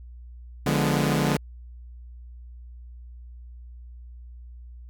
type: chord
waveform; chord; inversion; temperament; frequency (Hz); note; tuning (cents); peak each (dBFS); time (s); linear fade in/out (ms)
sawtooth; D diminished seventh; none; equal with one note detuned; 146.83 / 175.73 / 207.7 / 246.9; D3 / F3 / Ab3 / Cb4; 0 / +11 / 0 / 0; -20 / -24 / -23 / -25; 0.66-1.37; 5
effects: added 60 Hz sine -40 dBFS peak until 4.89 s